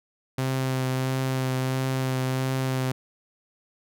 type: tone with vibrato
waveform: sawtooth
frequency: 130.81 Hz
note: C3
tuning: in tune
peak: -20 dBFS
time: 0.38-2.92 s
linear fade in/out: 5 ms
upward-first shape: triangle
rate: 1.5 Hz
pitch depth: 18 cents each way
effects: none